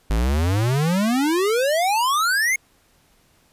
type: exponential sweep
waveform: square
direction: up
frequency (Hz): 50.4 to 2194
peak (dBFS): -18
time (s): 0.1-2.56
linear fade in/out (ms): 5
effects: pink hiss -59 dBFS RMS until 3.52 s + resampled to 32000 Hz